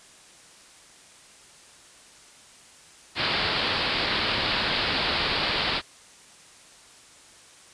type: low-pass noise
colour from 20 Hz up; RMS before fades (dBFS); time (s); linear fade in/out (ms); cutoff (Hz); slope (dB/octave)
white; -26; 3.15-5.82; 50; 4800; 96
effects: white hiss -51 dBFS RMS until 7.73 s + resampled to 22050 Hz

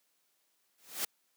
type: noise with exponential growth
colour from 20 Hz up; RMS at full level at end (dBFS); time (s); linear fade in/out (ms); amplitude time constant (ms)
white; -30; 0.78-1.05; 5; 58
effects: white hiss -75 dBFS RMS until 1.36 s + high-pass 200 Hz 12 dB/octave

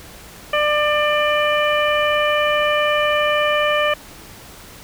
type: harmonic tone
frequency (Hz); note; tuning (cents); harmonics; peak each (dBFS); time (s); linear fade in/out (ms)
596; D5; +25; 1 / 2 / 3 / 4 / 5; -18 / -21 / -23 / -24 / -25; 0.53-3.94; 5
effects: pink hiss -40 dBFS RMS until 4.83 s

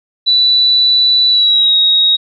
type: tone with pitch glide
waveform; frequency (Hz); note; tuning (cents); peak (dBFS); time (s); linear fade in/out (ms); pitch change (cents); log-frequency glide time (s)
sine; 3965 to 3782; B7 to A#7; +6 to +24; -7; 0.26-2.17; 20; -82; 1.29-1.75
effects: none

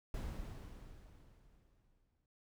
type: noise with exponential decay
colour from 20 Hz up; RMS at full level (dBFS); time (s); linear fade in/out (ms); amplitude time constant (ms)
brown; -40; 0.14-2.26; 2; 460
effects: none

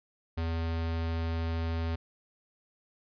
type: tone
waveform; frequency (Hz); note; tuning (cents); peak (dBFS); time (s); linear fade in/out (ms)
square; 82.41; E2; 0; -30; 0.37-1.96; 10
effects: resampled to 11025 Hz

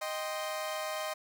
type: chord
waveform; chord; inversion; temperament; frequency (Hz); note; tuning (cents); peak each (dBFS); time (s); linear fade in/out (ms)
sawtooth; C minor; first; equal; 622.3 / 784 / 1046.5; Eb5 / G5 / C6; 0 / 0 / 0; -32 / -38 / -37; 0.01-1.14; 10
effects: none

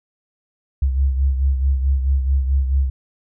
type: beating tone pair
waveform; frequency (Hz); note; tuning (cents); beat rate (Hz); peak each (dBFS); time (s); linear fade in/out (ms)
sine; 67 / 71.6; C2 / D2; +42 / -43; 4.6; -15 / -24; 0.82-2.9; 5
effects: none

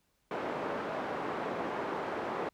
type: band-pass noise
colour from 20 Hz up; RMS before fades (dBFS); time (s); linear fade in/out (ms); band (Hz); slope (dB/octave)
pink; -36; 0.31-2.49; 2; 340 to 1200; 12
effects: pink hiss -75 dBFS RMS until 2.53 s

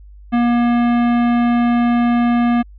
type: tone with hard clipping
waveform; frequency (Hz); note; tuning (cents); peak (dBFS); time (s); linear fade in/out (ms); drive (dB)
sine; 238.7; A#3; +41; -14; 0.32-2.63; 20; 16
effects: added 50 Hz sine -37 dBFS peak until 2.78 s + resampled to 11025 Hz

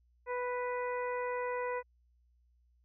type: harmonic tone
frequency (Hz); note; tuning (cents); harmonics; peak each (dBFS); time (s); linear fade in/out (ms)
493.9; B4; 0; 1 / 2 / 3 / 4 / 5; -35 / -38 / -46 / -44 / -51; 0.26-1.83; 50
effects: added 60 Hz sine -66 dBFS peak until 2.84 s

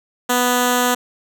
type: tone with notch filter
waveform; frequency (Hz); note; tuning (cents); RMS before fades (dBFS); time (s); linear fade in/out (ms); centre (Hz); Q
5% pulse; 246.9; B3; 0; -17; 0.29-0.95; 10; 2300; 1.3
effects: none

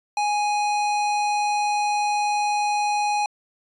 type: tone with hard clipping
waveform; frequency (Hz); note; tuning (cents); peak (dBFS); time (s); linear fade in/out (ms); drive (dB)
sine; 830.6; G#5; 0; -22; 0.17-3.26; 2; 18
effects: resampled to 22050 Hz

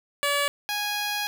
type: tone pair in turn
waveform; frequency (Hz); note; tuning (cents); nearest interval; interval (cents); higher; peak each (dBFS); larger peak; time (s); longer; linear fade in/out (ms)
10% pulse; 572 / 827.5; D5 / G#5; -46 / -6; tritone; 640; second; -14 / -18; first; 0.23-0.48 / 0.69-1.27; second; 0
effects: none

